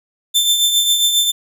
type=tone with tremolo; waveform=sawtooth; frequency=3551 Hz; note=A7; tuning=15 cents sharp; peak=-7 dBFS; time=0.34-1.32 s; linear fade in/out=20 ms; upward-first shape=triangle; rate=7.4 Hz; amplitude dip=55%; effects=none

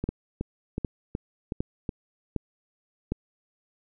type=two click trains; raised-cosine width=3 ms; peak=-14 / -16 dBFS; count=5 / 6; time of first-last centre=0.09-3.12 / 0.04-1.892 s; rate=1.32 / 2.7 Hz; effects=none

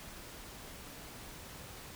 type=silence; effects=pink hiss -49 dBFS RMS until 1.95 s

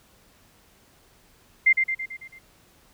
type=tone with echo; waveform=sine; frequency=2093 Hz; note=C7; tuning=in tune; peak=-13 dBFS; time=1.66-1.73 s; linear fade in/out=10 ms; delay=110 ms; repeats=6; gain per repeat=-5 dB; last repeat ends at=2.39 s; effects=pink hiss -58 dBFS RMS until 2.93 s

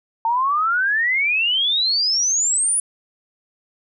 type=exponential sweep; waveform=sine; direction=up; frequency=893 to 10000 Hz; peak=-16 dBFS; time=0.25-2.8 s; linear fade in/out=2 ms; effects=none

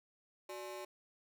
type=ring-modulated tone; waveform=30% pulse; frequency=478.6 Hz; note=A#4; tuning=46 cents sharp; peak=-38 dBFS; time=0.49-0.85 s; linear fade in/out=5 ms; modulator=108 Hz; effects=none

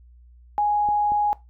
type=tone; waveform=sine; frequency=830.6 Hz; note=G#5; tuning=in tune; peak=-18 dBFS; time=0.58-1.33 s; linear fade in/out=0 ms
type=clicks; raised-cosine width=2 ms; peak=-24 dBFS; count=2; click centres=0.888 / 1.12 s
effects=noise-tail reverb RT60 0.2 s tail -18 dB re dry + added 60 Hz sine -47 dBFS peak until 1.49 s

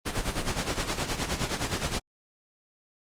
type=noise with tremolo; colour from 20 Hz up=pink; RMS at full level=-27 dBFS; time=0.05-2 s; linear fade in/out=20 ms; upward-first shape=sine; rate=9.6 Hz; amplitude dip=70%; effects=low-pass 9000 Hz 12 dB/octave + Opus 32 kbps

